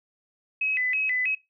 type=tone with vibrato; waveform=sine; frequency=2263 Hz; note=C#7; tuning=35 cents sharp; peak=-23 dBFS; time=0.61-1.35 s; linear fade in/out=5 ms; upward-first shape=square; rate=3.1 Hz; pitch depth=210 cents each way; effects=noise-tail reverb RT60 0.2 s tail -19 dB re dry